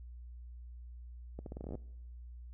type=accelerating click train; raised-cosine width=2 ms; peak=-30 dBFS; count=13; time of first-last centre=1.39-1.753 s; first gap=72 ms; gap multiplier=0.82; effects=noise-tail reverb RT60 1.0 s tail -23 dB re dry + added 60 Hz sine -46 dBFS peak until 2.53 s